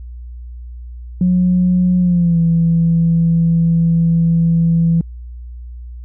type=tone with pitch glide; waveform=sine; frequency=180.8 to 166.75 Hz; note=F#3 to E3; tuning=-40 to +20 cents; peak=-9 dBFS; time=1.21-5.01 s; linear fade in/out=2 ms; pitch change=-140 cents; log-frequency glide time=1.99-2.39 s; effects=tanh soft clip ceiling -5 dBFS + added 60 Hz sine -28 dBFS peak until 6.04 s